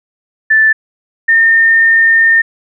sine tone pair in turn, 1760 / 1817.9 Hz, A6 / A#6, 0 / -44 cents, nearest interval minor second, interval 56 cents, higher second, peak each -5 dBFS, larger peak neither, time 0.5-0.73 / 1.28-2.42 s, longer second, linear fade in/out 10 ms, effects none

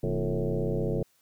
sine tone with frequency modulation, 160 Hz, D#3, 49 cents sharp, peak -25 dBFS, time 0.03-1.03 s, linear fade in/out 5 ms, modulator 95.4 Hz, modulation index 4.1, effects white hiss -67 dBFS RMS until 1.21 s

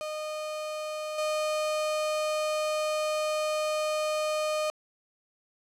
35% pulse tone with level steps, 614 Hz, D#5, 23 cents flat, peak -31 / -25 dBFS, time 0.01-4.7 s, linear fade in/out 0 ms, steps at 1.18 s, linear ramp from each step 5 ms, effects low-pass 10000 Hz 12 dB/octave + 10-bit

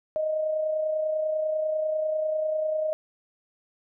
sine tone with amplitude modulation, 622.3 Hz, D#5, in tune, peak -22 dBFS, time 0.16-2.93 s, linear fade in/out 0 ms, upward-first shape sine, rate 30.1 Hz, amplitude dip 40%, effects none

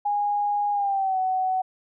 sine tone with pitch glide, 822 to 749.4 Hz, G#5 to F#5, -18 to +22 cents, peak -21 dBFS, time 0.05-1.62 s, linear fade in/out 10 ms, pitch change -160 cents, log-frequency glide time 0.72-1.19 s, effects none

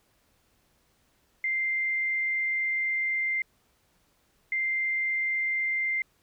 sine tone pair in turn, 2092 / 2092 Hz, C7 / C7, -1 / -1 cents, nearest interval unison, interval 0 cents, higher neither, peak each -25 dBFS, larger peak neither, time 1.44-3.42 / 4.52-6.02 s, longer first, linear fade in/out 2 ms, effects pink hiss -68 dBFS RMS until 6.22 s

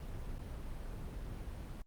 brown noise with dropouts, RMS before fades -43 dBFS, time 0-1.82 s, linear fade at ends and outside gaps 2 ms, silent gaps 0.384-0.391 s, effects Opus 32 kbps

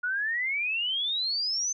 sine exponential sweep, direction up, 1431 to 6272 Hz, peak -26 dBFS, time 0.03-1.73 s, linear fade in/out 10 ms, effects none

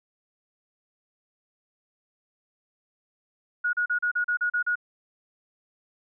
sine tone bursts, 1450 Hz, F#6, 35 cents flat, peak -22 dBFS, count 9, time 3.64-4.756 s, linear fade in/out 10 ms, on 92 ms, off 36 ms, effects none

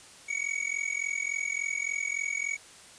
square tone with amplitude modulation, 2247 Hz, C#7, 23 cents sharp, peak -26 dBFS, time 0.28-2.57 s, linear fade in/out 20 ms, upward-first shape sine, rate 43.5 Hz, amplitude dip 90%, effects white hiss -51 dBFS RMS until 2.98 s + resampled to 22050 Hz

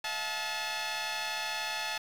10% pulse tone cluster, 642 / 713 / 867 Hz, E5 / F5 / A5, -46 / +36 / -26 cents, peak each -32 / -31 / -25 dBFS, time 0.04-1.98 s, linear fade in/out 5 ms, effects low-pass 8000 Hz 12 dB/octave + 8-bit

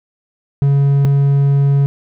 triangle tone pair in turn, 140 / 140 Hz, C#3 / C#3, +18 / +18 cents, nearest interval unison, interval 0 cents, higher neither, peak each -7 dBFS, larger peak neither, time 0.62-1.05 / 1.05-1.86 s, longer second, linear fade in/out 0 ms, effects none

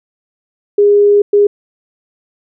sine tone bursts at uneven times, 409.4 Hz, G#4, 25 cents flat, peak -5 dBFS, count 2, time 0.78-1.22 / 1.33-1.47 s, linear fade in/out 5 ms, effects none

